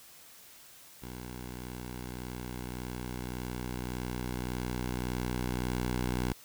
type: tone with level ramp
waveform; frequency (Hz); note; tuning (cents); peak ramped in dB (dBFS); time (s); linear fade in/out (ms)
10% pulse; 61.74; B1; 0; -33 to -21; 1.02-6.33; 5
effects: white hiss -54 dBFS RMS until 6.44 s